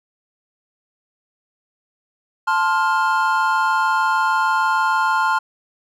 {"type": "chord", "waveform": "triangle", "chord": "F major", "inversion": "first", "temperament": "equal with one note detuned", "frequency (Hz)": [880, 1046.5, 1406.6], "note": ["A5", "C6", "F6"], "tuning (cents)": [0, 0, 12], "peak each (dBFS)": -18, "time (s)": [2.47, 5.39], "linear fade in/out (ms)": 10, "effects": []}